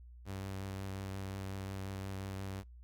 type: tone with vibrato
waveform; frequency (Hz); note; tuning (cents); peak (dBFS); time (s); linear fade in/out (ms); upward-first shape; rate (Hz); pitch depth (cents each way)
sawtooth; 96.8; G2; -21; -36; 0.25-2.64; 50; sine; 5.6; 17
effects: noise-tail reverb RT60 0.2 s tail -26 dB re dry + added 60 Hz sine -51 dBFS peak until 2.83 s